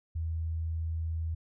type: tone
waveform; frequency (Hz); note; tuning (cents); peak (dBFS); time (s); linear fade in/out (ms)
sine; 81.3; E2; -23; -30; 0.15-1.35; 10
effects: none